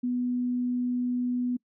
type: tone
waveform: sine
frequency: 246.9 Hz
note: B3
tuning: in tune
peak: -25 dBFS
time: 0.03-1.57 s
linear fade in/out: 10 ms
effects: noise-tail reverb RT60 0.1 s tail -25 dB re dry